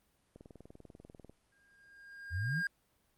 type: click train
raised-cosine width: 2 ms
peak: -38 dBFS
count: 20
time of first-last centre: 0.36-1.296 s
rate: 20.3 Hz
type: tone with exponential growth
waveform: triangle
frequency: 1614 Hz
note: G#6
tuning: 50 cents flat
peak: -29 dBFS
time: 1.52-2.67 s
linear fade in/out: 2 ms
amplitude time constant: 250 ms
type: exponential sweep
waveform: sine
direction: up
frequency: 77 to 185 Hz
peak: -33 dBFS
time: 2.3-2.63 s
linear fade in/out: 50 ms
effects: pink hiss -74 dBFS RMS until 3.17 s + Opus 32 kbps